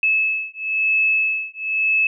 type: beating tone pair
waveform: sine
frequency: 2600 / 2601 Hz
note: E7 / E7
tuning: -24 / -24 cents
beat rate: 1 Hz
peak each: -20 dBFS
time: 0.03-2.07 s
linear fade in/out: 2 ms
effects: none